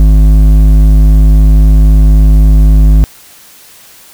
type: tone with hard clipping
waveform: sine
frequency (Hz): 51.91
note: G#1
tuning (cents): 0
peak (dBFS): -3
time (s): 0-3.04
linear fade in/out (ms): 0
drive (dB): 9
effects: white hiss -37 dBFS RMS until 4.13 s